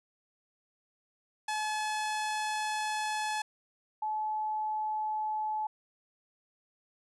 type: tone pair in turn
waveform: sawtooth / sine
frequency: 856 / 860.1 Hz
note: A5 / A5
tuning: -48 / -40 cents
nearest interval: unison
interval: 8 cents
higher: second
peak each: -27 / -30 dBFS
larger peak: first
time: 1.48-3.42 / 4.02-5.67 s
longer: first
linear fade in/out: 5 ms
effects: resampled to 24000 Hz